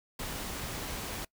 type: noise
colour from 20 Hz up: pink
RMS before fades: -38 dBFS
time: 0.19-1.25 s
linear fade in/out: 5 ms
effects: noise-tail reverb RT60 0.1 s tail -23 dB re dry